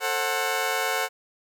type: chord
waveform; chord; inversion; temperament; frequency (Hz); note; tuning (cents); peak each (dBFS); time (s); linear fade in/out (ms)
15% pulse; F# diminished; first; just; 444 / 532.8 / 740; A4 / C5 / F#5; +16 / +31 / 0; -23 / -23 / -21; 0-1.09; 50
effects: none